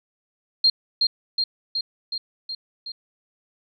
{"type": "tone with echo", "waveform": "sine", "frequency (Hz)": 4208, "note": "C8", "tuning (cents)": 9, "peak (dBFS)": -13, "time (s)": [0.64, 0.7], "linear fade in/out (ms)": 5, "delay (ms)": 370, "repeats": 6, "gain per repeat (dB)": -3, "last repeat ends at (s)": 2.92, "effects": []}